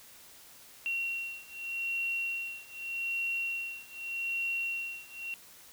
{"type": "beating tone pair", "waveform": "sine", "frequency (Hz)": [2738, 2738.83], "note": ["F7", "F7"], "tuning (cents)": [-35, -34], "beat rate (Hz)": 0.83, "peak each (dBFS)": [-36, -35], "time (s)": [0.86, 5.34], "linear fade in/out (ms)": 0, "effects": ["white hiss -54 dBFS RMS until 5.72 s"]}